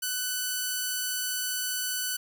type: tone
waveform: 5% pulse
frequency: 1495 Hz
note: F#6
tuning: 17 cents sharp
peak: -17 dBFS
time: 0.02-2.17 s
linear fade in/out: 10 ms
effects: none